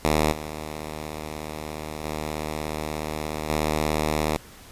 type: tone with level steps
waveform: 5% pulse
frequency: 76.8 Hz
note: D#2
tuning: 22 cents flat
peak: -8 / -21 / -17 / -11 dBFS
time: 0.05-4.37 s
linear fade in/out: 0 ms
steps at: 0.32 / 2.04 / 3.49 s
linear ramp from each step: 5 ms
effects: pink hiss -47 dBFS RMS until 4.71 s + resampled to 32000 Hz